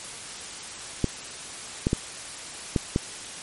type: clicks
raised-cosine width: 3 ms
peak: -8 dBFS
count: 5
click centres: 1.043 / 1.869 / 1.931 / 2.762 / 2.961 s
effects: white hiss -38 dBFS RMS until 3.42 s + MP3 48 kbps